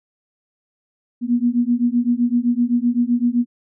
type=beating tone pair; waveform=sine; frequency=237 / 244.8 Hz; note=A#3 / B3; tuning=+29 / -15 cents; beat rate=7.8 Hz; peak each=-18 dBFS; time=1.21-3.46 s; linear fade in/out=50 ms; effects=none